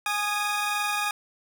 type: tone pair together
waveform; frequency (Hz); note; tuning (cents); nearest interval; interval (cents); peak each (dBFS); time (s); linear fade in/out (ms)
20% pulse; 830.6 / 1234.5; G#5 / D#6; 0 / -14; perfect fifth; 686; -23; 0.06-1.11; 2
effects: none